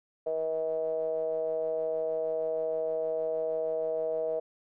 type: ring-modulated tone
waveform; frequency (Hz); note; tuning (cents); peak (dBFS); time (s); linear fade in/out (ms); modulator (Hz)
triangle; 79.4; D#2; +36; -23; 0.26-4.4; 10; 559
effects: none